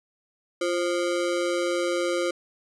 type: ring-modulated tone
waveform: square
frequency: 438.2 Hz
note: A4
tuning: 7 cents flat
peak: -21 dBFS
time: 0.61-2.31 s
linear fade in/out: 5 ms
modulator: 90.2 Hz
effects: resampled to 22050 Hz